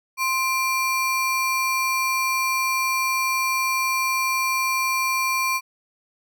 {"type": "ring-modulated tone", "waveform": "square", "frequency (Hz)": 1712, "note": "A6", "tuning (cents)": -48, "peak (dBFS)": -18, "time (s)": [0.17, 5.61], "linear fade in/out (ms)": 50, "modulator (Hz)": 662, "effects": []}